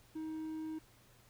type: tone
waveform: triangle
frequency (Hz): 315.1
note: D#4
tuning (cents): +22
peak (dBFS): -37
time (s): 0.15-0.79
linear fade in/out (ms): 10
effects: added 119 Hz sine -67 dBFS peak until 1.29 s + pink hiss -65 dBFS RMS until 1.29 s